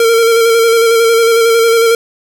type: tone with vibrato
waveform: square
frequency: 458.4 Hz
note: A#4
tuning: 29 cents flat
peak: -7 dBFS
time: 0-1.95 s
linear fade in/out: 2 ms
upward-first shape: square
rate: 11 Hz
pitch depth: 22 cents each way
effects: none